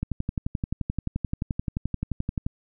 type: click train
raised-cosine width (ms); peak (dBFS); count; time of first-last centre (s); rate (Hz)
5; -14; 29; 0.03-2.465; 11.5
effects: none